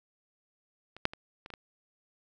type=clicks; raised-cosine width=0.3 ms; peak=-30 / -9 / -26 / -28 / -29 / -25 dBFS; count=6; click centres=0.966 / 1.054 / 1.135 / 1.461 / 1.503 / 1.538 s; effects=none